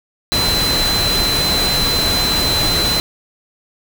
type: tone in noise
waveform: sine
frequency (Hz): 4048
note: B7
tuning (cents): +42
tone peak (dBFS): -16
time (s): 0.32-3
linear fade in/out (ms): 0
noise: pink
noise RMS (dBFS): -19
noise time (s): 0.32-3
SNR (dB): 0
effects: none